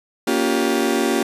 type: chord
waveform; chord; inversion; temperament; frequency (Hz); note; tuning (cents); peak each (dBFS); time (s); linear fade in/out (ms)
35% pulse; G half-diminished seventh; first; just; 235.2 / 282.2 / 352.8 / 392; Bb3 / Db4 / F4 / G4; +16 / +31 / +18 / 0; -21; 0.27-1.23; 5
effects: resampled to 32000 Hz